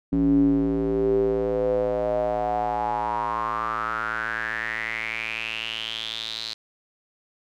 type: tone with band-pass filter sweep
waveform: square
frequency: 56 Hz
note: A1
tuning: 31 cents sharp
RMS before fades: -25 dBFS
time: 0.12-6.54 s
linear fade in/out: 10 ms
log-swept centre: 250 to 4200 Hz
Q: 7.3
effects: none